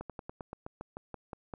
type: slowing click train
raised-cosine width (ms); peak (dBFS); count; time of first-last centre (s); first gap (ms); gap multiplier
1; -26; 12; 0.01-1.538; 87; 1.09
effects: none